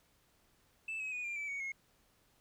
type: tone with pitch steps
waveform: sine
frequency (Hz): 2637 / 2552 / 2469 / 2389 / 2312 / 2237 / 2164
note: E7 / D#7 / D#7 / D7 / D7 / C#7 / C#7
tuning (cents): 0 / +43 / -14 / +29 / -28 / +15 / -42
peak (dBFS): -35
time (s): 0.88-1.72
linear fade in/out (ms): 5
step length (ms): 120
effects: tanh soft clip ceiling -36 dBFS + pink hiss -71 dBFS RMS until 2.4 s